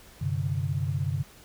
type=chord; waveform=sine; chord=G suspended fourth; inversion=none; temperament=equal with one note detuned; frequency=95.71 / 130.81 / 146.83 Hz; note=G2 / C3 / D3; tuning=-41 / 0 / 0 cents; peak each=-30 dBFS; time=0.21-1.23 s; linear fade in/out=10 ms; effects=pink hiss -52 dBFS RMS until 1.44 s